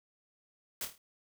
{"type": "noise with echo", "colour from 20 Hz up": "white", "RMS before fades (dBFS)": -37, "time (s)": [0.81, 0.85], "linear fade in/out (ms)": 2, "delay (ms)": 26, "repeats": 5, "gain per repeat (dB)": -6, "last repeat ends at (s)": 0.98, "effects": []}